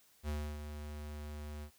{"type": "tone with ADSR envelope", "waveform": "square", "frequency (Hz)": 74.6, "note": "D2", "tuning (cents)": 28, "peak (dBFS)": -35, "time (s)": [0.23, 1.71], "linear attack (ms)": 55, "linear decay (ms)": 290, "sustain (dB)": -8, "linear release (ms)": 82, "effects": ["white hiss -67 dBFS RMS until 1.78 s"]}